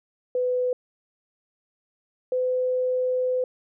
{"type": "tone pair in turn", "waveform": "sine", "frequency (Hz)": [500, 506.7], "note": ["B4", "B4"], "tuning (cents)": [21, 44], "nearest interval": "unison", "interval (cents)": 23, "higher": "second", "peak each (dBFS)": -21, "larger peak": "neither", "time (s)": [[0.35, 0.73], [2.32, 3.44]], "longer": "second", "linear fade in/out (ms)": 2, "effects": []}